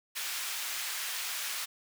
pink high-pass noise, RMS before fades -36 dBFS, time 0.15-1.66 s, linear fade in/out 20 ms, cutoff 1700 Hz, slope 12 dB/octave, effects none

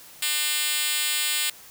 5% pulse tone with high-pass filter, 300 Hz, D4, 37 cents sharp, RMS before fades -25 dBFS, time 0.22-1.5 s, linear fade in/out 5 ms, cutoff 3500 Hz, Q 0.54, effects white hiss -47 dBFS RMS until 1.7 s

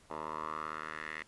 10% pulse tone with band-pass filter sweep, 77.78 Hz, D#2, in tune, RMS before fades -41 dBFS, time 0.1-1.23 s, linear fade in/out 5 ms, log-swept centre 830 to 2000 Hz, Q 3.8, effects pink hiss -63 dBFS RMS until 1.27 s + resampled to 24000 Hz

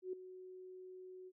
sine tone with ADSR envelope, 370 Hz, F#4, in tune, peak -37 dBFS, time 0.02-1.32 s, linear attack 110 ms, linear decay 5 ms, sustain -13 dB, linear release 45 ms, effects none

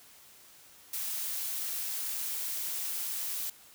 blue noise, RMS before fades -35 dBFS, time 0.93-3.5 s, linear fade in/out 5 ms, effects white hiss -56 dBFS RMS until 3.74 s

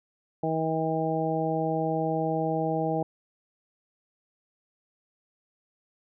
harmonic tone, 160 Hz, D#3, 49 cents sharp, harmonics 1 / 2 / 3 / 4 / 5, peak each -31 / -31 / -31 / -31 / -31 dBFS, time 0.43-3.03 s, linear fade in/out 5 ms, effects none

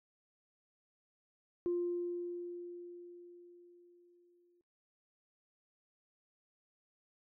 sine tone with exponential decay, 350 Hz, F4, 4 cents sharp, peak -29 dBFS, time 1.66-4.61 s, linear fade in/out 0 ms, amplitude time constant 640 ms, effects noise-tail reverb RT60 0.2 s tail -18 dB re dry + tanh soft clip ceiling -27 dBFS

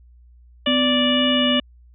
harmonic tone, 585 Hz, D5, 7 cents flat, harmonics 1 / 2 / 3 / 4 / 5 / 6, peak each -23 / -29 / -29 / -31 / -20 / -28 dBFS, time 0.66-1.6 s, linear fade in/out 5 ms
sine tone with vibrato, 251.2 Hz, B3, 30 cents sharp, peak -19 dBFS, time 0.67-1.6 s, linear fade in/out 5 ms, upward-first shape sine, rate 2.1 Hz, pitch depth 19 cents each way
effects added 60 Hz sine -46 dBFS peak until 1.94 s

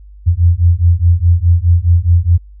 sine beating tone pair, 84 / 88.8 Hz, E2 / F2, +33 / +29 cents, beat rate 4.8 Hz, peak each -10 dBFS, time 0.26-2.38 s, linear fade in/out 20 ms, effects added 50 Hz sine -34 dBFS peak until 2.6 s

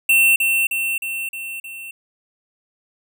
square tone with echo, 2700 Hz, E7, 41 cents sharp, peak -12 dBFS, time 0.09-0.36 s, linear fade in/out 5 ms, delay 310 ms, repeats 5, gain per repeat -4 dB, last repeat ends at 1.91 s, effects none

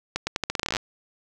accelerating click train, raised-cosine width 0.2 ms, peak -8 dBFS, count 16, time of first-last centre 0.16-0.768 s, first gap 110 ms, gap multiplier 0.83, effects none

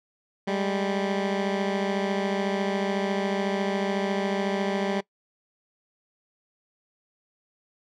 15% pulse beating tone pair, 196 / 210 Hz, G3 / G#3, 0 / +19 cents, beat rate 14 Hz, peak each -19 / -25 dBFS, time 0.47-5.01 s, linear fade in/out 10 ms, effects noise-tail reverb RT60 0.1 s tail -22 dB re dry + low-pass 4000 Hz 12 dB/octave

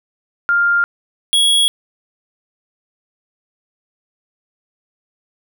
sine / square tone pair in turn, 1400 / 3330 Hz, F6 / G#7, +4 / +4 cents, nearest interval octave + minor third, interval 1500 cents, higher second, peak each -11 dBFS, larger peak neither, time 0.49-0.84 / 1.33-1.68 s, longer neither, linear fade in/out 0 ms, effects none

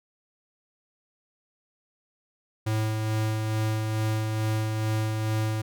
square tone with tremolo, 109.1 Hz, A2, 14 cents flat, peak -24 dBFS, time 2.66-5.62 s, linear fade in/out 10 ms, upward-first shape sine, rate 2.3 Hz, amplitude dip 30%, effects none

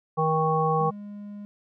harmonic tone, 158.2 Hz, D#3, 29 cents sharp, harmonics 1 / 3 / 5 / 7, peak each -26 / -26 / -26 / -26 dBFS, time 0.17-0.91 s, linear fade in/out 20 ms
triangle tone, 205.3 Hz, G#3, 20 cents flat, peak -34 dBFS, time 0.8-1.45 s, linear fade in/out 0 ms
effects none

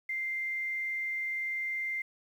sine tone with quantisation, 2093 Hz, C7, in tune, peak -31 dBFS, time 0.09-2.02 s, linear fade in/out 5 ms, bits 10, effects none

